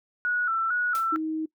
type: tone with vibrato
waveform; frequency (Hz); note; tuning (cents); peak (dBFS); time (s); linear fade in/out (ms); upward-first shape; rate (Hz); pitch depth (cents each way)
sine; 1396.9; F6; 0; -23; 0.25-1.16; 0; square; 2.2; 76
type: noise with exponential decay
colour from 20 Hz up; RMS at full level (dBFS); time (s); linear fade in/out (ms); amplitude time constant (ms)
white; -36; 0.95-1.13; 0; 38
type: tone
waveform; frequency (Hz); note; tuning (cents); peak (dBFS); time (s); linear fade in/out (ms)
sine; 315.4; D#4; +24; -26; 1.12-1.46; 10
effects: noise-tail reverb RT60 0.1 s tail -21 dB re dry